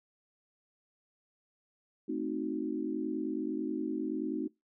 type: chord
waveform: sine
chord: A diminished seventh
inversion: none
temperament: equal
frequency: 220 / 261.6 / 311.1 / 370 Hz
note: A3 / C4 / Eb4 / Gb4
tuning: 0 / 0 / 0 / 0 cents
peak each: -40 / -37 / -35 / -39 dBFS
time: 2.08-4.48 s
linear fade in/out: 10 ms
effects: noise-tail reverb RT60 0.2 s tail -24 dB re dry

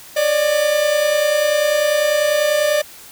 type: tone pair together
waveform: 45% pulse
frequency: 570 / 600.1 Hz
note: C#5 / D5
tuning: +48 / +37 cents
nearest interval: minor second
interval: 89 cents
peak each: -21 / -15 dBFS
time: 0.16-2.82 s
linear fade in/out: 10 ms
effects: white hiss -40 dBFS RMS until 3.11 s

